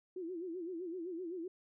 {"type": "tone with vibrato", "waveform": "sine", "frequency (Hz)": 349.2, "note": "F4", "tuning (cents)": 0, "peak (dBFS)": -39, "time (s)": [0.16, 1.48], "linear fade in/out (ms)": 5, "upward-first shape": "sine", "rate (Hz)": 7.8, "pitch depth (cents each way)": 130, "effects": []}